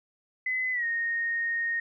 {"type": "tone with pitch glide", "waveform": "sine", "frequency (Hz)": [2024, 1856], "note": ["B6", "A#6"], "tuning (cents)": [42, -8], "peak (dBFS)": -26, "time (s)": [0.46, 1.8], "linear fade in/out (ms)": 5, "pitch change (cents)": -150, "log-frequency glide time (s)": [0.72, 0.85], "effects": []}